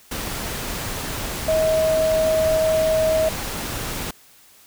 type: tone in noise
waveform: sine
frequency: 635 Hz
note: D#5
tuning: 35 cents sharp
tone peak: -16 dBFS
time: 1.48-3.29 s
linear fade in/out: 5 ms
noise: pink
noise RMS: -28 dBFS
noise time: 0.11-4.11 s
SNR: +9 dB
effects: white hiss -51 dBFS RMS until 4.66 s